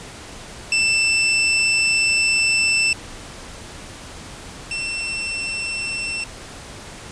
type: tone pair in turn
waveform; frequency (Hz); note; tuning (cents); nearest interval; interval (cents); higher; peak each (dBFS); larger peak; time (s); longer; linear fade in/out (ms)
sawtooth; 2663 / 2695; E7 / E7; +17 / +38; unison; 21; second; -12 / -20; first; 0.72-2.93 / 4.71-6.24; first; 2
effects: pink hiss -37 dBFS RMS until 7.11 s + resampled to 22050 Hz